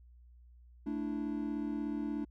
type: chord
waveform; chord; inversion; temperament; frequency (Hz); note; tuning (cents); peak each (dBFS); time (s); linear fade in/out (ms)
triangle; A suspended fourth; none; just; 220 / 293.3 / 330; A3 / D4 / E4; 0 / -2 / +2; -37 / -34 / -40; 0.86-2.25; 10
effects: added 60 Hz sine -55 dBFS peak until 2.3 s